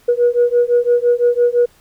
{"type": "beating tone pair", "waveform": "sine", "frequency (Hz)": [479.6, 485.5], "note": ["A#4", "B4"], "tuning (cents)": [49, -30], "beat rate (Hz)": 5.9, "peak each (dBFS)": [-13, -13], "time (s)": [0.08, 1.66], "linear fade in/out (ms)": 10, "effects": ["tanh soft clip ceiling -5 dBFS", "pink hiss -52 dBFS RMS until 1.8 s"]}